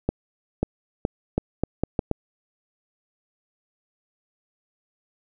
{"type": "accelerating click train", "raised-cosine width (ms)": 2, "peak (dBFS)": -8, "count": 8, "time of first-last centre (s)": [0.09, 2.113], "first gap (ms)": 540, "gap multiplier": 0.78, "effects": []}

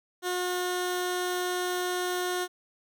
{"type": "tone with notch filter", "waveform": "15% pulse", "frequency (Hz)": 360.5, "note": "F#4", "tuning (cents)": -45, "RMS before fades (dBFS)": -30, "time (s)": [0.22, 2.48], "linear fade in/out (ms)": 50, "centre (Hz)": 900, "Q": 1.8, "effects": []}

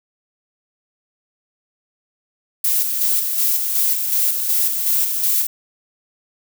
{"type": "noise with tremolo", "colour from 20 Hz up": "violet", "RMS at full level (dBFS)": -17, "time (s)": [2.64, 5.47], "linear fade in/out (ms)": 5, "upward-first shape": "square", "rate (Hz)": 2.7, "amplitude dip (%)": 40, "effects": []}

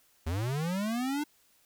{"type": "linear sweep", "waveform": "square", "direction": "up", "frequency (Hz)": [75, 302.2], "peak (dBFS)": -30, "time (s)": [0.26, 1.24], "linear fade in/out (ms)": 10, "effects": ["white hiss -66 dBFS RMS until 1.65 s"]}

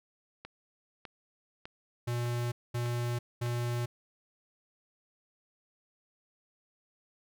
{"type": "click train", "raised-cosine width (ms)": 0.3, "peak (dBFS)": -27, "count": 6, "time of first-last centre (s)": [0.45, 3.462], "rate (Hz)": 1.66}
{"type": "tone bursts", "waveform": "square", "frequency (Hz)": 120.2, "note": "B2", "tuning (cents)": -46, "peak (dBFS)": -31, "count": 3, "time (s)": [2.07, 3.86], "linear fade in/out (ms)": 10, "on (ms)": 450, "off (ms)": 220}
{"effects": []}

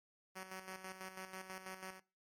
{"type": "tone with tremolo", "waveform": "5% pulse", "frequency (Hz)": 188.1, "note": "F#3", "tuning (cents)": 29, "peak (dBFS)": -34, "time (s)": [0.35, 2], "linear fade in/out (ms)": 20, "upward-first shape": "square", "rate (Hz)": 6.1, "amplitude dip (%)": 60, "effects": ["noise-tail reverb RT60 0.3 s tail -20 dB re dry", "MP3 64 kbps"]}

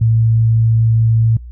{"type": "tone", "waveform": "sine", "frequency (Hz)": 113.1, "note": "A2", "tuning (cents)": 48, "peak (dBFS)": -9, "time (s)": [0.01, 1.37], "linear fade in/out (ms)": 5, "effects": ["noise-tail reverb RT60 0.1 s tail -24 dB re dry", "added 60 Hz sine -29 dBFS peak until 1.51 s"]}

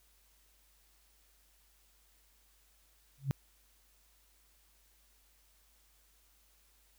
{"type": "tone with exponential growth", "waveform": "sine", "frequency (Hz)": 136.8, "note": "C#3", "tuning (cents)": -23, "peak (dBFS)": -24, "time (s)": [3.18, 3.31], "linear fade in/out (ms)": 0, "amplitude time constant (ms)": 27, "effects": ["added 50 Hz sine -69 dBFS peak until 6.98 s", "white hiss -69 dBFS RMS until 6.98 s"]}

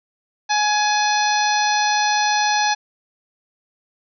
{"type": "harmonic tone with a mistuned harmonic", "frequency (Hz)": 839, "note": "G#5", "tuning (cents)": 17, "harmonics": [1, 2, 3, 4, 5, 6, 7], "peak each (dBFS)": [-18, -23, -27, -30, -26, -30, -27], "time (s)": [0.49, 2.75], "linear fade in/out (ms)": 20, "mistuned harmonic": 4, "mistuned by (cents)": 60, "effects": []}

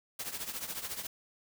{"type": "noise with tremolo", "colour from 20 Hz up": "white", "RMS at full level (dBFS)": -36, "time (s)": [0.19, 1.07], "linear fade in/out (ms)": 5, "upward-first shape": "triangle", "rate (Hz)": 14, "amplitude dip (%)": 80, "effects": []}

